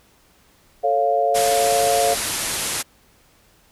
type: chord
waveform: sine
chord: A augmented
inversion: none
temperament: equal with one note detuned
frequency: 442.8 / 554.4 / 698.5 Hz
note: A4 / C#5 / E#5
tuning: +11 / 0 / 0 cents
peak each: -23 / -21 / -18 dBFS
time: 0.83-2.15 s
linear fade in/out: 20 ms
type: low-pass noise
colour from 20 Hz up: white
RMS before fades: -25 dBFS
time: 1.34-2.83 s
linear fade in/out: 20 ms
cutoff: 12000 Hz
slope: 96 dB/octave
effects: pink hiss -56 dBFS RMS until 3.71 s